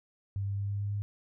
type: tone with pitch steps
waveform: sine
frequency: 99 / 99.63 / 100.27 / 100.91 / 101.55 / 102.2 Hz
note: G2 / G2 / G2 / G#2 / G#2 / G#2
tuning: +18 / +29 / +40 / -49 / -38 / -27 cents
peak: -30 dBFS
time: 0.36-1.02 s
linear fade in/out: 0 ms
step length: 110 ms
effects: none